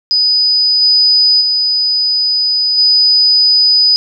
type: tone with level steps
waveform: sine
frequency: 4980 Hz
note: D#8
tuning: 1 cent sharp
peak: -8 / -6 / -10 / -6 dBFS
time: 0.11-3.96 s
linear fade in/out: 0 ms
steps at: 0.81 / 1.4 / 2.77 s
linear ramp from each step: 20 ms
effects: none